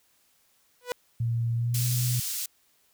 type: tone with exponential growth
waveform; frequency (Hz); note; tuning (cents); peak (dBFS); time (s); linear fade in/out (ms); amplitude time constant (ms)
sawtooth; 492.5; B4; -5; -21; 0.81-0.92; 0; 23
type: tone with pitch glide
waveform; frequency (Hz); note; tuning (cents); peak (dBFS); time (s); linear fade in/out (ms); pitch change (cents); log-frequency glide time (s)
sine; 116.54 to 122.97; A#2 to B2; 0 to -7; -24; 1.2-2.2; 5; +93; 1.55-1.88
type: high-pass noise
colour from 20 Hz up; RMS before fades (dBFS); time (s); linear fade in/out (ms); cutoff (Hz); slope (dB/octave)
pink; -32; 1.74-2.46; 5; 5500; 12
effects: white hiss -66 dBFS RMS until 2.93 s